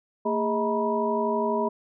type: tone cluster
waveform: sine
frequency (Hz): 227.4 / 410.1 / 634 / 925 / 977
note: A#3 / G#4 / D#5 / A#5 / B5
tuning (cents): -43 / -22 / +32 / -14 / -19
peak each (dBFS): -29 / -27 / -29 / -35 / -28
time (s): 0.25-1.69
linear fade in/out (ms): 10
effects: none